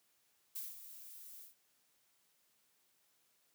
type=noise with ADSR envelope; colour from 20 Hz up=violet; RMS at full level=-42 dBFS; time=0.55-1.55 s; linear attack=10 ms; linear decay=190 ms; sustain=-11 dB; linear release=140 ms; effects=white hiss -75 dBFS RMS until 3.54 s + high-pass 100 Hz 12 dB/octave